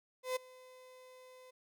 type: tone with ADSR envelope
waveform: 35% pulse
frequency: 510 Hz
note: C5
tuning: 44 cents flat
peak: -30 dBFS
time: 0.23-1.51 s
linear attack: 130 ms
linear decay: 12 ms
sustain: -23 dB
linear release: 10 ms
effects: none